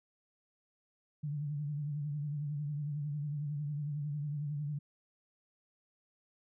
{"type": "tone with vibrato", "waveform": "sine", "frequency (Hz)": 146.83, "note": "D3", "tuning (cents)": 0, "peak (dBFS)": -34, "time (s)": [1.23, 4.79], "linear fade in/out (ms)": 10, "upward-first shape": "triangle", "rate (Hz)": 11, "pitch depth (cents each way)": 76, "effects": []}